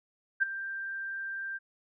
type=tone with ADSR envelope; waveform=sine; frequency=1579 Hz; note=G6; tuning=12 cents sharp; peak=-20 dBFS; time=0.4-1.59 s; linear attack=25 ms; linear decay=15 ms; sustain=-14 dB; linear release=28 ms; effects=none